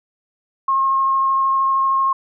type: tone with vibrato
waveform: sine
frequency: 1076 Hz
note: C6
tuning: 48 cents sharp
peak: -14 dBFS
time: 0.68-2.13 s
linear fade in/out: 5 ms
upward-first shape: sine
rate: 13 Hz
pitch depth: 8 cents each way
effects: none